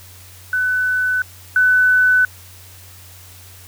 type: tone pair in turn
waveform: sine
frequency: 1500 / 1500 Hz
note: F#6 / F#6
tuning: +23 / +23 cents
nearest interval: unison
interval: 0 cents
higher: neither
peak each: -15 / -10 dBFS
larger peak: second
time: 0.53-1.22 / 1.56-2.25 s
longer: neither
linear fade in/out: 2 ms
effects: added 91 Hz sine -42 dBFS peak until 3.67 s + white hiss -43 dBFS RMS until 3.67 s